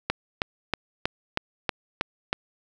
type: click train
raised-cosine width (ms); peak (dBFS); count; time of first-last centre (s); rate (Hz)
0.3; -7; 8; 0.1-2.329; 3.14
effects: none